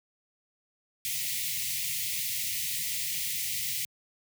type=band-stop noise; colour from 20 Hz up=white; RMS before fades=-32 dBFS; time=1.05-3.85 s; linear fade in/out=0 ms; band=170 to 1900 Hz; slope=96 dB/octave; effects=high-pass 100 Hz 12 dB/octave